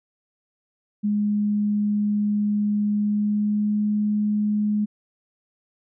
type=tone with pitch glide; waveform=sine; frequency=207.7 to 209.6 Hz; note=G#3 to G#3; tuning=0 to +16 cents; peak=-19 dBFS; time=1.03-4.86 s; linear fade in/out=20 ms; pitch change=+16 cents; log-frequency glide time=2.91-3.82 s; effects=none